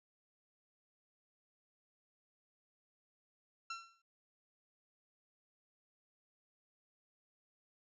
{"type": "tone with exponential decay", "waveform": "sawtooth", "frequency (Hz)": 1354, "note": "E6", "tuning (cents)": 46, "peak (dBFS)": -35, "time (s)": [3.7, 4.02], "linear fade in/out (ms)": 5, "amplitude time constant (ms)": 69, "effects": ["resampled to 16000 Hz"]}